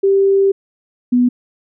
sine tone pair in turn, 392 / 246.3 Hz, G4 / B3, 0 / -5 cents, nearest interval minor sixth, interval 805 cents, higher first, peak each -9 dBFS, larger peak neither, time 0.03-0.52 / 1.12-1.29 s, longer first, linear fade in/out 10 ms, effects none

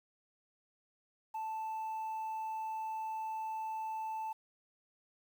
sine tone, 880 Hz, A5, in tune, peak -34 dBFS, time 1.34-4.33 s, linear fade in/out 10 ms, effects tanh soft clip ceiling -35 dBFS + 10-bit

